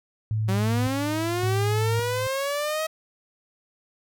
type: tone with tremolo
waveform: sine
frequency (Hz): 108.7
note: A2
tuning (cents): -21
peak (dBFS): -22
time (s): 0.31-2.27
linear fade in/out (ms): 0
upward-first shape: square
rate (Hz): 0.89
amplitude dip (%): 60
type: linear sweep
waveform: sawtooth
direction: up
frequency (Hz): 185 to 639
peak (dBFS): -21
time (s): 0.48-2.87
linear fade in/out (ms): 10
effects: none